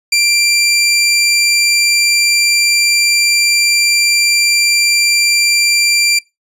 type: tone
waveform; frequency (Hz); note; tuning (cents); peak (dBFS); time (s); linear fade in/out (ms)
20% pulse; 2365; D7; +12; -4; 0.12-6.19; 5
effects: noise-tail reverb RT60 0.2 s tail -23 dB re dry + resampled to 32000 Hz